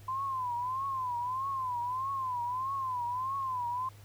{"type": "tone with vibrato", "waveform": "sine", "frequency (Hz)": 1025, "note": "C6", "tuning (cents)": -36, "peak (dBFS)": -31, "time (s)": [0.08, 3.89], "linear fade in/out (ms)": 5, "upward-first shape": "triangle", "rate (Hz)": 1.6, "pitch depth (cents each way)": 140, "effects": ["added 102 Hz sine -50 dBFS peak until 4.04 s", "pink hiss -59 dBFS RMS until 4.04 s"]}